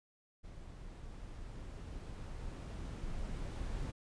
brown noise with level ramp, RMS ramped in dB -50 to -39 dBFS, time 0.43-3.92 s, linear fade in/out 20 ms, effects resampled to 22050 Hz

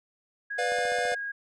sine tone with pitch glide, 1652 to 1637.7 Hz, G#6 to G#6, -10 to -25 cents, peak -31 dBFS, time 0.5-1.32 s, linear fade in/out 10 ms, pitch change -15 cents, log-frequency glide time 0.61-0.83 s
square chord, B diminished, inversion none, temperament equal with one note detuned, 493.9 / 587.3 / 708.6 Hz, B4 / D5 / F5, 0 / 0 / +25 cents, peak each -31 / -35 / -30 dBFS, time 0.58-1.15 s, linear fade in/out 10 ms
click train, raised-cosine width 1 ms, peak -31 dBFS, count 7, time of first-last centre 0.72-1.12 s, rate 15 Hz
effects resampled to 22050 Hz

